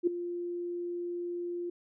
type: tone with ADSR envelope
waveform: sine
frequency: 349.2 Hz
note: F4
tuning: in tune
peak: -20 dBFS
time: 0.03-1.7 s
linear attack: 41 ms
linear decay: 6 ms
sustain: -13 dB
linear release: 6 ms
effects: none